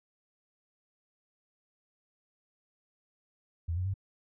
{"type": "tone with pitch steps", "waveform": "sine", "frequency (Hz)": [83.6, 91.3, 96.9], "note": ["E2", "F#2", "G2"], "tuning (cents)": [25, -23, -20], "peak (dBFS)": -29, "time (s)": [3.68, 3.941], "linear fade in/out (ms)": 10, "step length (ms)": 87, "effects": []}